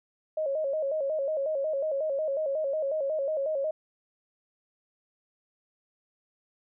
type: tone with vibrato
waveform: sine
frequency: 586 Hz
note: D5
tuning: 4 cents flat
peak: -26 dBFS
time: 0.37-3.71 s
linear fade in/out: 5 ms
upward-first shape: square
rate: 5.5 Hz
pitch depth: 110 cents each way
effects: none